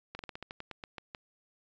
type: slowing click train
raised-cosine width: 0.3 ms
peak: -25 dBFS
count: 12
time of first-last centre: 0.15-1.148 s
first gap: 41 ms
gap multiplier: 1.15
effects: resampled to 16000 Hz